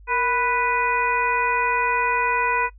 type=harmonic tone with a mistuned harmonic; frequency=493.9 Hz; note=B4; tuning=in tune; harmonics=1 / 2 / 3 / 4 / 5; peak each=-28 / -22 / -26 / -28 / -25 dBFS; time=0.07-2.7 s; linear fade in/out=50 ms; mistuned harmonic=1; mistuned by=-91 cents; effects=noise-tail reverb RT60 0.1 s tail -22 dB re dry + added 50 Hz sine -43 dBFS peak until 2.78 s